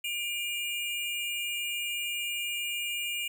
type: tone pair together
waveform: square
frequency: 2399 / 2846 Hz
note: D7 / F7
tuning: +36 / +32 cents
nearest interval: minor third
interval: 296 cents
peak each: -35 / -34 dBFS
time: 0.04-3.28 s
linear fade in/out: 5 ms
effects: none